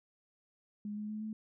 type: tone with pitch steps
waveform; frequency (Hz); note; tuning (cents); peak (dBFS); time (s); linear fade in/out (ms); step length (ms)
sine; 207.9 / 210.9 / 214 / 217.1; G#3 / G#3 / A3 / A3; +2 / +27 / -48 / -23; -37; 0.85-1.33; 2; 120
effects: none